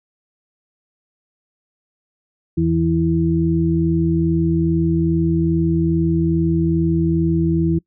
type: harmonic tone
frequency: 82.41 Hz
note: E2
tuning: in tune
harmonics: 1 / 2 / 4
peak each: -23 / -17 / -18 dBFS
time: 2.57-7.79 s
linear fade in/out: 10 ms
effects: noise-tail reverb RT60 0.1 s tail -24 dB re dry